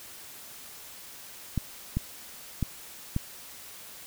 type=clicks; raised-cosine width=5 ms; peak=-14 dBFS; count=4; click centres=1.577 / 1.97 / 2.627 / 3.164 s; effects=white hiss -46 dBFS RMS until 4.06 s